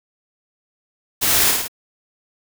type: noise with echo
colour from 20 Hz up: white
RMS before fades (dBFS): -18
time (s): 1.21-1.52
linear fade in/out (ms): 20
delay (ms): 54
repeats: 3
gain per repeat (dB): -3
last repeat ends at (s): 1.682
effects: none